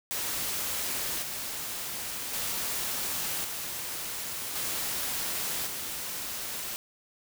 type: noise with tremolo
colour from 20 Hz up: white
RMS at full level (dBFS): -32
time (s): 0.11-6.76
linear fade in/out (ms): 0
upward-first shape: square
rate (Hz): 0.45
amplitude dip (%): 35
effects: none